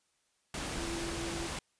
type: tone in noise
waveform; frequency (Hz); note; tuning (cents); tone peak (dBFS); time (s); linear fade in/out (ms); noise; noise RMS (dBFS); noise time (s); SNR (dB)
sine; 336.7; E4; +37; -39; 0.78-1.48; 2; pink; -38; 0.54-1.59; -4
effects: white hiss -75 dBFS RMS until 1.79 s + resampled to 22050 Hz